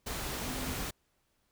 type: tone in noise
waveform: sine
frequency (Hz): 256.8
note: C4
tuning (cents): -32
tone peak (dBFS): -41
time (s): 0.45-0.74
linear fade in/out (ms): 10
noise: pink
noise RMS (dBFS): -37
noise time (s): 0.06-0.91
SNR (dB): -7
effects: pink hiss -75 dBFS RMS until 1.51 s